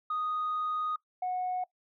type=tone pair in turn; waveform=sine; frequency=1242 / 732.5 Hz; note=D#6 / F#5; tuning=-3 / -18 cents; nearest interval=major sixth; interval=915 cents; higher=first; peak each=-28 dBFS; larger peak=neither; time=0.1-0.96 / 1.22-1.64 s; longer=first; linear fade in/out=5 ms; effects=noise-tail reverb RT60 0.1 s tail -21 dB re dry + tanh soft clip ceiling -26 dBFS